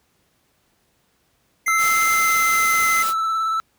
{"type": "tone with pitch glide", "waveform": "square", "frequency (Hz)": [2083, 2058], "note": ["C7", "C7"], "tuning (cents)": [-8, -29], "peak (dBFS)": -19, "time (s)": [1.66, 3.03], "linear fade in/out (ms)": 10, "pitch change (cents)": -21, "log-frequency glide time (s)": [2.05, 2.88]}
{"type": "tone with vibrato", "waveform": "triangle", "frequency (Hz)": 1318.5, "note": "E6", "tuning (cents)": 0, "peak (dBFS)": -17, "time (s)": [1.68, 3.6], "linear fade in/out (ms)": 0, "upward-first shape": "sine", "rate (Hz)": 18, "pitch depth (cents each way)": 19}
{"type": "noise", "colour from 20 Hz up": "white", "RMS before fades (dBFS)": -28, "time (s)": [1.77, 3.14], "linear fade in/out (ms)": 50}
{"effects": ["pink hiss -64 dBFS RMS until 3.78 s", "high-pass 60 Hz 12 dB/octave"]}